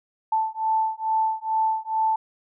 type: beating tone pair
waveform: sine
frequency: 880 / 882.3 Hz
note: A5 / A5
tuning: 0 / +5 cents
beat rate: 2.3 Hz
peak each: -24 dBFS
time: 0.32-2.16 s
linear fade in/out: 5 ms
effects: none